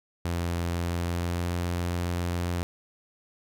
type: tone with pitch glide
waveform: sawtooth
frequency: 85.9 to 87.35 Hz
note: F2 to F2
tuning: -28 to +1 cents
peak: -23 dBFS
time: 0.25-2.63 s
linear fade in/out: 0 ms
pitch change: +29 cents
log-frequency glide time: 0.77-1.57 s
effects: none